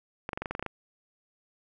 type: clicks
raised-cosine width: 0.5 ms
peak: -18 dBFS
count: 10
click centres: 0.291 / 0.332 / 0.375 / 0.42 / 0.458 / 0.51 / 0.551 / 0.595 / 0.626 / 0.663 s
effects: none